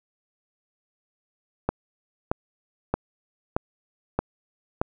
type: click train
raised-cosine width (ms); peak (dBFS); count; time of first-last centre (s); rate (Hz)
1; -8; 6; 1.69-4.815; 1.6
effects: none